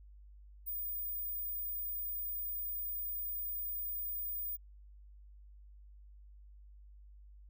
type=tone; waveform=sine; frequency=15010 Hz; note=A#9; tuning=11 cents sharp; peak=-36 dBFS; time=0.66-4.57 s; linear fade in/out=20 ms; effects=added 50 Hz sine -53 dBFS peak until 7.49 s